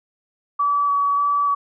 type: tone with vibrato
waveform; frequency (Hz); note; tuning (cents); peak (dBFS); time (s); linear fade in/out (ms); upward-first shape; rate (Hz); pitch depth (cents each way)
sine; 1143; D6; -47; -16; 0.59-1.55; 10; square; 1.7; 10
effects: none